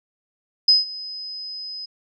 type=tone with ADSR envelope; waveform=sine; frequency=5040 Hz; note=D#8; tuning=21 cents sharp; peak=-9 dBFS; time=0.68-1.86 s; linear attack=6 ms; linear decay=160 ms; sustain=-21 dB; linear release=13 ms; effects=none